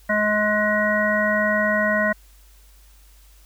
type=harmonic tone; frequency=210.9 Hz; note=G#3; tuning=27 cents sharp; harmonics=1 / 3 / 5 / 7 / 9; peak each=-25 / -22 / -28 / -25 / -22 dBFS; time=0.09-2.13 s; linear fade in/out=10 ms; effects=added 50 Hz sine -48 dBFS peak until 3.45 s + white hiss -56 dBFS RMS until 3.45 s